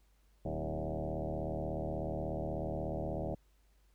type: tone with frequency modulation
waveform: sine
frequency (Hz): 246.9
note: B3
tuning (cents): 0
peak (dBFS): -34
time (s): 0.45-3.35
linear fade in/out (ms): 5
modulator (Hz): 76.5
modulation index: 5.9
effects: added 50 Hz sine -65 dBFS peak until 3.94 s + pink hiss -75 dBFS RMS until 3.94 s